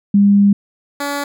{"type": "tone pair in turn", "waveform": ["sine", "10% pulse"], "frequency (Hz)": [201.5, 285], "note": ["G3", "C#4"], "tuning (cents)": [48, 48], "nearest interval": "tritone", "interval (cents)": 600, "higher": "second", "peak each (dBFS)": [-7, -11], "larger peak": "first", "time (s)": [[0.14, 0.53], [1, 1.24]], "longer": "first", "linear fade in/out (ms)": 5, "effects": []}